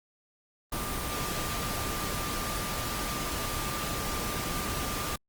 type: tone in noise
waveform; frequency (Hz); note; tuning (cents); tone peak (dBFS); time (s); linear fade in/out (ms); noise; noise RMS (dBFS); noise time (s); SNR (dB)
sine; 1192; D6; +25; -39; 0.72-5.16; 5; pink; -33; 0.72-5.16; -9
effects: Opus 24 kbps